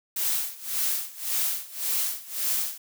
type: noise with tremolo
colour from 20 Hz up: blue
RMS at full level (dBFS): -25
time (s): 0.16-2.78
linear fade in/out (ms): 5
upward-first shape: sine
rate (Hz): 1.8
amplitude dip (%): 90
effects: none